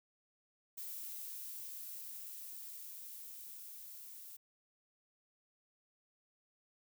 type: noise with level ramp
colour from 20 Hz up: violet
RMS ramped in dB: -45 to -52 dBFS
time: 0.77-4.37 s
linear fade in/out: 10 ms
effects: none